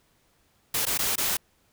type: noise with dropouts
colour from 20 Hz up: white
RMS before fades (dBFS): -26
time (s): 0.74-1.37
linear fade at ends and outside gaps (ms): 5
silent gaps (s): 0.854-0.866 / 0.977-0.989 / 1.157-1.179
effects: pink hiss -66 dBFS RMS until 1.72 s